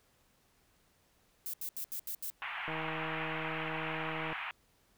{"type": "noise bursts", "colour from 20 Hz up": "violet", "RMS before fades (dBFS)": -39, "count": 6, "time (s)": [1.46, 2.301], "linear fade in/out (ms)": 0, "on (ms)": 76, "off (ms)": 77}
{"type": "band-pass noise", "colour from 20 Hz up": "white", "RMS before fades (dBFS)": -40, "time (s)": [2.42, 4.51], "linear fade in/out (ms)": 0, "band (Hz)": [760, 2800], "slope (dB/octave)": 48}
{"type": "click train", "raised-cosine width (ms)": 1, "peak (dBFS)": -28, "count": 263, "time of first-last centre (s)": [2.68, 4.328], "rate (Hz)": 159}
{"effects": ["pink hiss -70 dBFS RMS until 4.97 s"]}